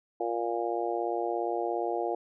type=harmonic tone; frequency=117.2 Hz; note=A#2; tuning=10 cents sharp; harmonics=3 / 4 / 5 / 6 / 7; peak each=-33 / -34 / -37 / -33 / -36 dBFS; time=0.2-2.15 s; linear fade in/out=5 ms; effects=none